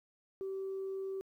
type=tone; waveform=sine; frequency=385.5 Hz; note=G4; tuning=29 cents flat; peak=-35 dBFS; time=0.41-1.21 s; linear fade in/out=0 ms; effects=tanh soft clip ceiling -33 dBFS + 12-bit